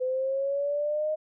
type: linear sweep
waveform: sine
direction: up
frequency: 506 to 622.3 Hz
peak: -25 dBFS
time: 0-1.16 s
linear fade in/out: 20 ms
effects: none